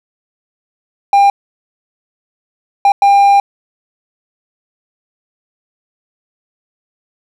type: tone bursts at uneven times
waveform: triangle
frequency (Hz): 800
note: G5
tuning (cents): +35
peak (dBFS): -3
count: 3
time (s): 1.13-1.3 / 2.85-2.92 / 3.02-3.4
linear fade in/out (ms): 2
effects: none